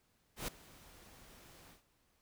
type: noise with ADSR envelope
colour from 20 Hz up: pink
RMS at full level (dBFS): -38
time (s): 0.36-1.83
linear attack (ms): 120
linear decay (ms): 6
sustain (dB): -21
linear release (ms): 130
effects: pink hiss -75 dBFS RMS until 2.21 s